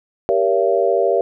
sine chord, G diminished seventh, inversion none, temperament just, 392 / 470.4 / 564.5 / 677.4 Hz, G4 / Bb4 / Db5 / Fb5, 0 / +16 / +31 / +47 cents, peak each -19 dBFS, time 0.29-1.21 s, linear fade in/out 0 ms, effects none

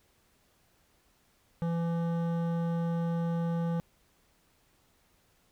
sine tone with hard clipping, 168.3 Hz, E3, 36 cents sharp, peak -30 dBFS, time 1.62-3.8 s, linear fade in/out 0 ms, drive 13 dB, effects pink hiss -68 dBFS RMS until 5.51 s

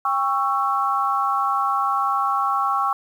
sine chord, C# diminished, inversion second, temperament just, 798.3 / 1108.7 / 1330.5 Hz, G5 / C#6 / E6, +31 / 0 / +16 cents, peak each -24 / -21 / -24 dBFS, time 0.05-2.93 s, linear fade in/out 2 ms, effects 8-bit

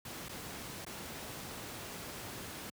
pink noise with dropouts, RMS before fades -44 dBFS, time 0.05-2.7 s, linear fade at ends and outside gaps 5 ms, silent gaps 0.286-0.292 / 0.85-0.864 s, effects high-pass 80 Hz 12 dB/octave

